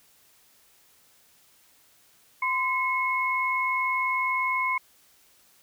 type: tone pair together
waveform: sine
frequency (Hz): 1029.3 / 2181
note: C6 / C#7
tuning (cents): -29 / -29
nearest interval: octave + minor second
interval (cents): 1300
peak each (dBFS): -26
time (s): 2.42-4.78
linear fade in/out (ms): 5
effects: white hiss -60 dBFS RMS until 5.62 s